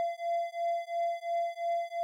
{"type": "beating tone pair", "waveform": "triangle", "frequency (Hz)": [682, 684.9], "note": ["F5", "F5"], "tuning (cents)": [-41, -34], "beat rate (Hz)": 2.9, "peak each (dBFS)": -31, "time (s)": [0, 2.03], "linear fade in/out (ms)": 0, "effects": []}